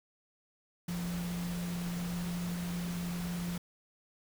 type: tone in noise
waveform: sine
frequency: 174.61 Hz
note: F3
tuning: in tune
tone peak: -34 dBFS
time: 0.88-3.58 s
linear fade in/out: 5 ms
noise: pink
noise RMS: -44 dBFS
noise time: 0.88-3.58 s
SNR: +7 dB
effects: none